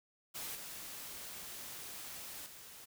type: noise with level steps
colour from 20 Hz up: white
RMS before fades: -43 / -47 / -53 dBFS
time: 0.34-2.86 s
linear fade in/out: 20 ms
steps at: 0.55 / 2.46 s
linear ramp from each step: 2 ms
effects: none